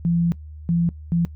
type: tone bursts at uneven times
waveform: sine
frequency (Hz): 170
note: F3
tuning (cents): -46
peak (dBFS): -16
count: 3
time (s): 0.05-0.32 / 0.69-0.89 / 1.12-1.25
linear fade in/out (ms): 0
effects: noise-tail reverb RT60 0.1 s tail -21 dB re dry + added 76 Hz sine -35 dBFS peak until 1.35 s